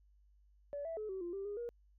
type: tone with pitch steps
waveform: sine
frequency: 574 / 658 / 428.3 / 380.6 / 347 / 392.7 / 410 / 475.4 Hz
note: D5 / E5 / A4 / F#4 / F4 / G4 / G#4 / A#4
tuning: -40 / -3 / -47 / +49 / -11 / +3 / -22 / +34 cents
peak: -38 dBFS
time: 0.73-1.69 s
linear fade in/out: 0 ms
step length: 120 ms
effects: tanh soft clip ceiling -34 dBFS + added 50 Hz sine -64 dBFS peak until 1.98 s